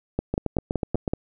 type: two click trains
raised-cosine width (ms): 2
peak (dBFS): -10 / -11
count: 6 / 7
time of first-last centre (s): 0.19-1.135 / 0.34-1.078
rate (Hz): 5.29 / 8.13
effects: none